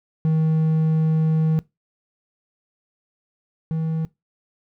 triangle tone pair in turn, 158.5 / 160.53 Hz, D#3 / E3, +32 / -46 cents, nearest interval unison, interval 22 cents, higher second, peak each -14 / -19 dBFS, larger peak first, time 0.25-1.59 / 3.71-4.05 s, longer first, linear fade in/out 0 ms, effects noise-tail reverb RT60 0.2 s tail -21 dB re dry

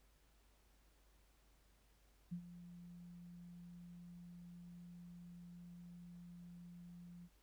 sine tone with ADSR envelope, 174.6 Hz, F3, in tune, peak -40 dBFS, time 2.31-7.29 s, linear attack 18 ms, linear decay 81 ms, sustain -13 dB, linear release 43 ms, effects added 50 Hz sine -70 dBFS peak until 7.42 s + pink hiss -75 dBFS RMS until 7.42 s

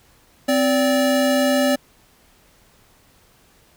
square tone pair together, 260 / 579 Hz, C4 / D5, -11 / -25 cents, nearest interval octave + major second, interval 1386 cents, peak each -19 dBFS, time 0.48-1.76 s, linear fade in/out 10 ms, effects pink hiss -55 dBFS RMS until 3.76 s

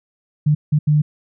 sine tone bursts at uneven times, 150 Hz, D3, 37 cents sharp, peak -11 dBFS, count 3, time 0.46-0.55 / 0.72-0.79 / 0.87-1.02 s, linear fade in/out 10 ms, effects none

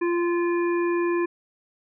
harmonic tone, 345.8 Hz, F4, 17 cents flat, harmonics 1 / 3 / 5 / 7, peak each -21 / -31 / -35 / -38 dBFS, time 0.01-1.26 s, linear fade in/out 10 ms, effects none

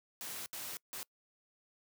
white noise bursts at uneven times, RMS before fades -43 dBFS, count 3, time 0.21-0.46 / 0.53-0.77 / 0.93-1.03 s, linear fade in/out 0 ms, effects noise-tail reverb RT60 0.1 s tail -25 dB re dry + high-pass 100 Hz 12 dB/octave

